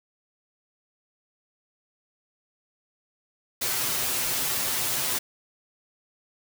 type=noise with comb filter; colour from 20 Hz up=white; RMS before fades=-27 dBFS; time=3.61-5.19 s; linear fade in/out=10 ms; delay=7.9 ms; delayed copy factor=+0.85; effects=none